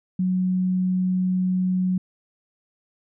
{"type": "tone", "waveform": "sine", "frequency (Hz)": 184.2, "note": "F#3", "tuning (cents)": -7, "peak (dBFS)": -19, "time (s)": [0.19, 1.98], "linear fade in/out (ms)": 5, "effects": []}